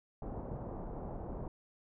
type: low-pass noise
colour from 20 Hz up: pink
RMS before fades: -42 dBFS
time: 0.22-1.48 s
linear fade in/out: 2 ms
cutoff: 860 Hz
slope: 24 dB/octave
effects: none